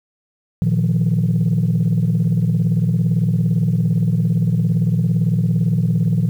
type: chord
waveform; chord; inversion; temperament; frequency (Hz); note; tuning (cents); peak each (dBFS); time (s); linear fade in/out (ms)
sine; Bb suspended fourth; none; equal with one note detuned; 116.54 / 157.01 / 174.61; Bb2 / Eb3 / F3; 0 / +16 / 0; -17; 0.62-6.29; 0
effects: tanh soft clip ceiling -9 dBFS + 8-bit

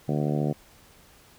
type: harmonic tone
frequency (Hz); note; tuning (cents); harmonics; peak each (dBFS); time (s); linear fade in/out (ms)
74.2; D2; +18; 2 / 3 / 4 / 5 / 6 / 7 / 8 / 9 / 10; -26 / -30 / -32 / -34 / -36 / -37 / -38 / -39 / -40; 0.08-0.53; 10
effects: pink hiss -55 dBFS RMS until 1.38 s

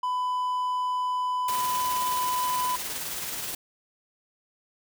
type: tone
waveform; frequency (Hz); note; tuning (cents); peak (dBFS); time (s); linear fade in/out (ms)
triangle; 1000; B5; +21; -23; 0.03-2.76; 5
type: noise with tremolo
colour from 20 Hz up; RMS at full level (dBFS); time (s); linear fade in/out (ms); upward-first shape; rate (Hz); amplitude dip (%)
white; -32; 1.48-3.55; 5; sine; 19; 30
effects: none

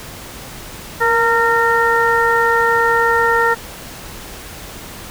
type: harmonic tone with a mistuned harmonic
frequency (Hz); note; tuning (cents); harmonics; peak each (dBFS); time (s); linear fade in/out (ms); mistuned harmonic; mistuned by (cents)
459.1; A#4; -26; 1 / 2 / 3 / 4; -17 / -17 / -17 / -17; 1-3.55; 20; 1; +30
effects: pink hiss -33 dBFS RMS until 5.1 s

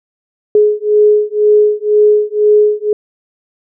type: beating tone pair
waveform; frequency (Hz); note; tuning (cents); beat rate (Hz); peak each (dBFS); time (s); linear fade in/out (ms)
sine; 419.7 / 421.7; G#4 / G#4; +18 / +26; 2; -10; 0.55-2.93; 2
effects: none

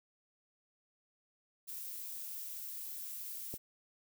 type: noise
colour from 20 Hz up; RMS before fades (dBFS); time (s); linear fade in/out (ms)
violet; -44; 1.67-3.58; 20
type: click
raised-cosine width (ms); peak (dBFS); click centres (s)
2; -31; 3.54
effects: none

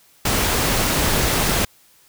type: noise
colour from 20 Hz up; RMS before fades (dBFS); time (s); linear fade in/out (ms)
pink; -19; 0.25-1.65; 5
effects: white hiss -54 dBFS RMS until 2.08 s

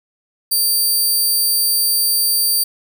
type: tone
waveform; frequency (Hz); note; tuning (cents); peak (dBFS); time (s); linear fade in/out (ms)
10% pulse; 4650; D8; -18; -7; 0.51-2.64; 10
effects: none

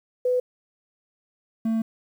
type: tone pair in turn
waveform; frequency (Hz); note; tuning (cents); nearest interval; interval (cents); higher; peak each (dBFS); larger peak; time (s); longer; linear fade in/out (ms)
sine / triangle; 499.8 / 224.1; B4 / A3; +21 / +32; octave + major second; 1389; first; -19; neither; 0.25-0.4 / 1.65-1.82; second; 5
effects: 9-bit

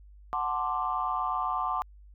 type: chord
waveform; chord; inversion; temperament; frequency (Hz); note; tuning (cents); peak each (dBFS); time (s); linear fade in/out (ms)
sine; D dominant seventh; first; equal; 740 / 880 / 1046.5 / 1174.7; F#5 / A5 / C6 / D6; 0 / 0 / 0 / 0; -33 / -34 / -32 / -31; 0.33-1.82; 0
effects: tanh soft clip ceiling -16 dBFS + added 50 Hz sine -49 dBFS peak until 2.14 s

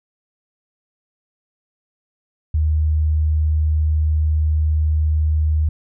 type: tone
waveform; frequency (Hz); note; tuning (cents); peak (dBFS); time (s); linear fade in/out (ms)
sine; 77.2; D#2; -13; -14; 2.54-5.69; 5
effects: none

